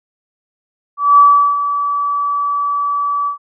sine tone with ADSR envelope, 1150 Hz, D6, 37 cents flat, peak -3 dBFS, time 0.97-3.38 s, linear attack 210 ms, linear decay 380 ms, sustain -11 dB, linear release 110 ms, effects none

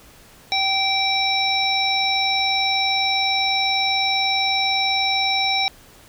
harmonic tone, 776 Hz, G5, 18 cents flat, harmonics 1 / 3 / 5 / 7, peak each -23 / -23 / -22 / -25 dBFS, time 0.52-5.68 s, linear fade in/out 0 ms, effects pink hiss -48 dBFS RMS until 6.08 s

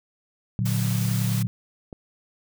sine chord, Bb augmented, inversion none, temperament equal, 116.54 / 146.83 / 185 Hz, Bb2 / D3 / F#3, 0 / 0 / 0 cents, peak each -23 / -29 / -27 dBFS, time 0.59-1.47 s, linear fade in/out 0 ms
white noise, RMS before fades -34 dBFS, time 0.65-1.43 s, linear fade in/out 10 ms
click, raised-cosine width 2 ms, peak -24 dBFS, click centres 1.928 s
effects none

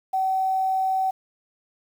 sine tone with quantisation, 761 Hz, F#5, 48 cents sharp, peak -20 dBFS, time 0.13-1.11 s, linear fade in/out 10 ms, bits 8, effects none

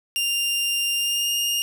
sawtooth tone with pitch glide, 2794 to 2830 Hz, F7 to F7, 0 to +22 cents, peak -18 dBFS, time 0.16-1.62 s, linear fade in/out 0 ms, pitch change +22 cents, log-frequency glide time 0.95-1.31 s, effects none

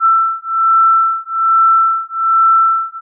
sine beating tone pair, 1334 / 1335.2 Hz, E6 / E6, +20 / +22 cents, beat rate 1.2 Hz, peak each -12 dBFS, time 0-3.01 s, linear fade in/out 50 ms, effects none

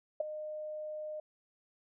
sine tone with ADSR envelope, 612 Hz, D#5, 29 cents flat, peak -25 dBFS, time 0.2-1.2 s, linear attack 6 ms, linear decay 10 ms, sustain -13 dB, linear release 4 ms, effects none

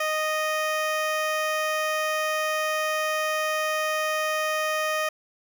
15% pulse tone with notch filter, 620 Hz, D#5, 6 cents flat, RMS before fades -26 dBFS, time 0-5.09 s, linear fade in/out 5 ms, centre 8300 Hz, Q 1.6, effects none

